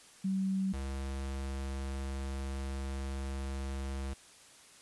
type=tone pair in turn; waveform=sine / square; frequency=191.3 / 67.63 Hz; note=G3 / C#2; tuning=-42 / -42 cents; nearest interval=octave + tritone; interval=1800 cents; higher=first; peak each=-29 / -36 dBFS; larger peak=first; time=0.24-0.73 / 0.73-4.14 s; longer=second; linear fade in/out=10 ms; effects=white hiss -57 dBFS RMS until 4.81 s + resampled to 24000 Hz